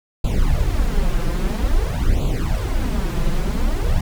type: noise with flanger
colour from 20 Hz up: brown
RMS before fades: -18 dBFS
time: 0.24-4.01 s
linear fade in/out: 5 ms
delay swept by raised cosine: 0.27 to 5.87 ms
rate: 0.5 Hz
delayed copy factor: +0.85
effects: none